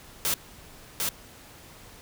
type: noise with echo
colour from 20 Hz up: white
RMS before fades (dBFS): -26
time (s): 0.25-0.34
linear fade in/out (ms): 0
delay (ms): 750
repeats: 1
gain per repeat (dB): -2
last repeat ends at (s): 1.09
effects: pink hiss -49 dBFS RMS until 2.01 s